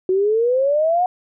sine exponential sweep, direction up, 366.2 to 740 Hz, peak -14 dBFS, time 0.09-1.06 s, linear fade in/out 2 ms, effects none

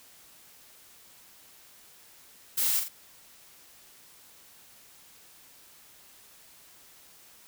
blue noise with echo, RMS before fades -27 dBFS, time 2.57-2.8 s, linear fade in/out 10 ms, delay 43 ms, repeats 2, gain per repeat -6 dB, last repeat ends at 2.886 s, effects white hiss -55 dBFS RMS until 7.47 s

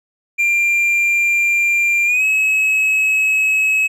triangle tone with pitch glide, 2383 to 2569 Hz, D7 to E7, +25 to -45 cents, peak -11 dBFS, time 0.38-3.88 s, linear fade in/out 20 ms, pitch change +130 cents, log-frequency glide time 2.05-2.24 s, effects none

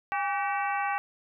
harmonic tone with a mistuned harmonic, 383.1 Hz, G4, 40 cents flat, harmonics 2 / 3 / 4 / 5 / 6 / 7, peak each -29 / -33 / -35 / -37 / -39 / -40 dBFS, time 0.12-0.98 s, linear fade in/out 0 ms, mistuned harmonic 2, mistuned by +88 cents, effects none

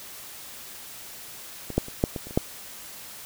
clicks, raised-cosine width 2 ms, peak -20 / -7 / -25 / -6 / -17 / -27 / -26 / -6 dBFS, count 8, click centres 1.703 / 1.78 / 1.884 / 2.039 / 2.162 / 2.27 / 2.309 / 2.375 s, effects white hiss -42 dBFS RMS until 3.25 s

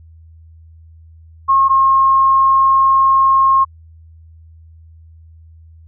sine tone pair in turn, 1081 / 1074.8 Hz, C#6 / C6, -44 / +46 cents, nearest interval unison, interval 10 cents, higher first, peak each -8 dBFS, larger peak neither, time 1.48-1.69 / 1.69-3.65 s, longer second, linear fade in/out 20 ms, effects added 81 Hz sine -39 dBFS peak until 5.87 s

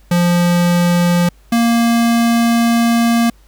square tone pair in turn, 174.61 / 233.1 Hz, F3 / A#3, 0 / 0 cents, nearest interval perfect fourth, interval 500 cents, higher second, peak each -11 dBFS, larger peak neither, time 0.11-1.29 / 1.52-3.3 s, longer second, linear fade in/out 5 ms, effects added 50 Hz sine -44 dBFS peak until 3.47 s + pink hiss -54 dBFS RMS until 3.47 s

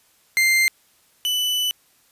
40% pulse tone pair in turn, 2093 / 2987 Hz, C7 / F#7, 0 / +16 cents, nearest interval tritone, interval 616 cents, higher second, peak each -14 / -19 dBFS, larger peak first, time 0.37-0.68 / 1.25-1.71 s, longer second, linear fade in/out 0 ms, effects white hiss -59 dBFS RMS until 2.11 s + resampled to 32000 Hz

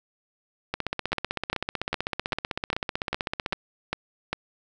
two click trains, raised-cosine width 0.3 ms, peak -10 / -11 dBFS, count 9 / 45, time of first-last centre 1.13-4.33 / 0.74-3.525 s, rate 2.5 / 15.8 Hz, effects none

